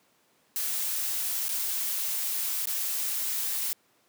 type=noise with dropouts; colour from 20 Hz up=blue; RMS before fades=-30 dBFS; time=0.56-3.73 s; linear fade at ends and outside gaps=0 ms; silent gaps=1.483-1.491 / 2.656-2.672 s; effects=pink hiss -66 dBFS RMS until 4.08 s + high-pass 200 Hz 12 dB/octave